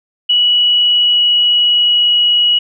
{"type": "tone with pitch glide", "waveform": "sine", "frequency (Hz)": [2934, 2914], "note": ["F#7", "F#7"], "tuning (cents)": [-15, -27], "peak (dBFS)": -8, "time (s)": [0.29, 2.59], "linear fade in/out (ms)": 10, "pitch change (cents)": -12, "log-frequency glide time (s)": [0.59, 2.13], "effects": []}